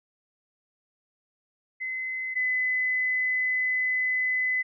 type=tone pair in turn; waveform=sine; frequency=2043 / 2015 Hz; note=C7 / B6; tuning=-42 / +34 cents; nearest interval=unison; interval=24 cents; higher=first; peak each=-29 / -23 dBFS; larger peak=second; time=1.8-2.35 / 2.35-4.63 s; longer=second; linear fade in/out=20 ms; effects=none